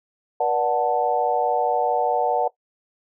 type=chord; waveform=sine; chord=B minor seventh; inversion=none; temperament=equal with one note detuned; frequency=482.6 / 587.3 / 740 / 880 Hz; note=B4 / D5 / F#5 / A5; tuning=-40 / 0 / 0 / 0 cents; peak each=-25 / -25 / -21 / -25 dBFS; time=0.4-2.48 s; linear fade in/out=5 ms; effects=noise-tail reverb RT60 0.1 s tail -18 dB re dry